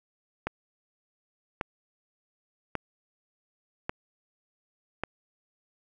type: click train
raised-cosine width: 0.5 ms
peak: -14 dBFS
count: 5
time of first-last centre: 0.47-5.036 s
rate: 0.876 Hz
effects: none